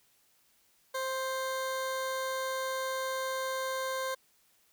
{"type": "tone", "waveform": "20% pulse", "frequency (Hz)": 525, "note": "C5", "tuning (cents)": 6, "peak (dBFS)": -27, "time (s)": [0.94, 4.15], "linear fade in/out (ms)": 10, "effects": ["white hiss -68 dBFS RMS until 4.72 s"]}